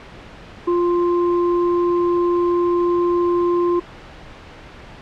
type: tone pair together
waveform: sine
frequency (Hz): 349.2 / 1046.5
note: F4 / C6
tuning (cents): 0 / 0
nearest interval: octave + perfect fifth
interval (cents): 1900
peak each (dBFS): -15 / -24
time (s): 0.67-3.8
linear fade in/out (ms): 10
effects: pink hiss -39 dBFS RMS until 5.01 s + low-pass 3000 Hz 12 dB/octave